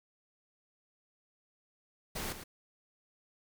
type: noise with echo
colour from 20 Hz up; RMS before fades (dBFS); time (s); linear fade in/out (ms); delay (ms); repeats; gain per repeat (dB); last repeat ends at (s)
pink; -38; 2.15-2.33; 10; 110; 1; -9; 2.44
effects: none

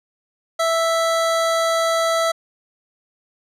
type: tone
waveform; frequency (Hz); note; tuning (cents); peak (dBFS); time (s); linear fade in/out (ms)
25% pulse; 659.3; E5; 0; -13; 0.59-2.32; 10
effects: low-pass 10000 Hz 12 dB/octave

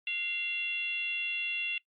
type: tone with frequency modulation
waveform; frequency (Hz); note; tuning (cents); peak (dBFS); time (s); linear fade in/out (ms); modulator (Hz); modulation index
sine; 2745; F7; -31; -30; 0.07-1.78; 2; 652; 0.59
effects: noise-tail reverb RT60 0.1 s tail -21 dB re dry + Opus 48 kbps

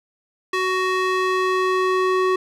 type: tone with band-pass filter sweep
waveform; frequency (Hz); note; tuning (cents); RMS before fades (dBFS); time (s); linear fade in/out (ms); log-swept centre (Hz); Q
square; 372.4; F#4; +11; -20; 0.53-2.36; 5; 1800 to 890; 0.79
effects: none

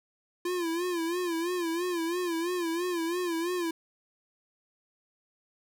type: tone with vibrato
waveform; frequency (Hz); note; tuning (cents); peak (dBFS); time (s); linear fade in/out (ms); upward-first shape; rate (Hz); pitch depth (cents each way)
square; 344.5; F4; -24; -29; 0.45-3.71; 5; sine; 3; 93
effects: none

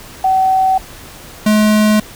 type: tone pair in turn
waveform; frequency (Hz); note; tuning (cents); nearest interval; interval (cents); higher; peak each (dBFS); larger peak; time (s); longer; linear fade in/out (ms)
sine / square; 759 / 213; F#5 / G#3; +44 / +44; octave + minor seventh; 2200; first; -9; neither; 0.24-0.78 / 1.46-2; neither; 5
effects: pink hiss -35 dBFS RMS until 2.15 s

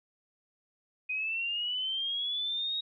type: linear sweep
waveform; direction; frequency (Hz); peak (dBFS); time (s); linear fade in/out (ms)
sine; up; 2489 to 3792; -30; 1.09-2.81; 10
effects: none

